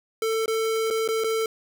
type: tone with dropouts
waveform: square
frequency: 445.4 Hz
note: A4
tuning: 21 cents sharp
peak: -23 dBFS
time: 0.22-1.46 s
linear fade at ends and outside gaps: 2 ms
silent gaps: 0.459-0.479 / 0.903-0.908 / 1.078-1.087 / 1.238-1.243 s
effects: none